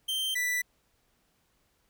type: tone pair in turn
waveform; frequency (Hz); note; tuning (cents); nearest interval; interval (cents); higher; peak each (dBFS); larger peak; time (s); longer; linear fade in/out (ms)
45% pulse; 3136 / 1975.6; G7 / B6; 0 / 0; minor sixth; 800; first; -28 / -27; second; 0.08-0.35 / 0.35-0.62; neither; 10
effects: pink hiss -71 dBFS RMS until 1.89 s